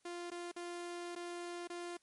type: tone with dropouts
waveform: sawtooth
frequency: 348.4 Hz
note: F4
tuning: 4 cents flat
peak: -38 dBFS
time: 0.05-1.97 s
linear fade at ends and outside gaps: 5 ms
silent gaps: 0.303-0.315 / 0.516-0.562 / 1.152-1.16 / 1.674-1.699 s
effects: white hiss -75 dBFS RMS until 2.02 s + MP3 48 kbps